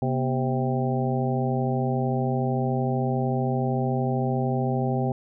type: harmonic tone with a mistuned harmonic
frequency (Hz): 130.81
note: C3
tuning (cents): 0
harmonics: 1 / 2 / 3 / 4 / 5 / 6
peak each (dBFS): -25 / -28 / -31 / -33 / -34 / -31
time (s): 0.02-5.12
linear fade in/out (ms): 2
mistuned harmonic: 2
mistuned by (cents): -120
effects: none